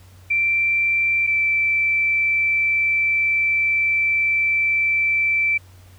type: tone pair in turn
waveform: sine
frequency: 2349 / 2331 Hz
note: D7 / D7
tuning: 0 / -14 cents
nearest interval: unison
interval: 14 cents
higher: first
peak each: -16 dBFS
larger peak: neither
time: 0.3-1.27 / 1.27-5.58 s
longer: second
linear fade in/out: 10 ms
effects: added 92 Hz sine -44 dBFS peak until 5.98 s + pink hiss -53 dBFS RMS until 5.98 s